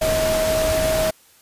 sine tone in noise, 635 Hz, D#5, 35 cents sharp, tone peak -18 dBFS, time 0.01-1.11 s, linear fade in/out 10 ms, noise pink, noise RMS -24 dBFS, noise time 0.01-1.11 s, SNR +3 dB, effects white hiss -53 dBFS RMS until 1.41 s + resampled to 32000 Hz

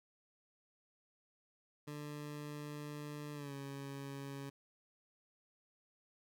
20% pulse tone with pitch glide, 147.9 to 138.79 Hz, D3 to C#3, +13 to +2 cents, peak -39 dBFS, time 1.87-4.5 s, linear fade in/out 10 ms, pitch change -111 cents, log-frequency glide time 3.34-3.54 s, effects none

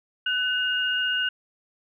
sine tone pair together, 1499.1 / 2843 Hz, F#6 / F7, +22 / +30 cents, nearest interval major seventh, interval 1108 cents, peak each -25 dBFS, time 0.26-1.29 s, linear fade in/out 5 ms, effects none

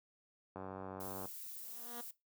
click train, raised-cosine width 1 ms, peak -31 dBFS, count 67, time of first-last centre 0.56-1.255 s, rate 94.9 Hz
violet noise, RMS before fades -48 dBFS, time 1-2.11 s, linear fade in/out 5 ms
10% pulse tone with exponential growth, 238.6 Hz, A#3, 41 cents sharp, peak -36 dBFS, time 1.5-2.01 s, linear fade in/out 5 ms, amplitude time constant 110 ms
effects noise-tail reverb RT60 0.2 s tail -18 dB re dry + high-pass 100 Hz 12 dB/octave

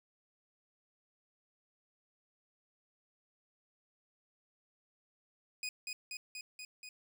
20% pulse tone with echo, 2489 Hz, D#7, in tune, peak -32 dBFS, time 5.63-5.69 s, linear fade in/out 2 ms, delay 240 ms, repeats 5, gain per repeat -2 dB, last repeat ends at 6.89 s, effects none

